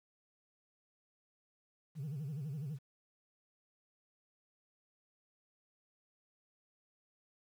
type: tone with vibrato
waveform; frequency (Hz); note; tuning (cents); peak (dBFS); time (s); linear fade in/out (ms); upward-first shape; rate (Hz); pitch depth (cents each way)
sine; 145.2; D3; -19; -36; 1.95-2.79; 50; sine; 12; 190
effects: tanh soft clip ceiling -37 dBFS + 11-bit